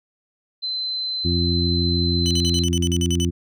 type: tone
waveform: sine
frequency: 4065 Hz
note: B7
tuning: 49 cents sharp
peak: -23 dBFS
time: 0.62-2.64 s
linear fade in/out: 20 ms
type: harmonic tone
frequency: 86.4 Hz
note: F2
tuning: 18 cents flat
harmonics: 1 / 2 / 3 / 4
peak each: -21 / -24 / -26 / -27 dBFS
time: 1.24-3.31 s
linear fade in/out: 20 ms
type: tone bursts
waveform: 25% pulse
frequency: 3001 Hz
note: F#7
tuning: 24 cents sharp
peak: -20 dBFS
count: 11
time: 2.26-3.248 s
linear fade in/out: 0 ms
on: 48 ms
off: 46 ms
effects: resampled to 32000 Hz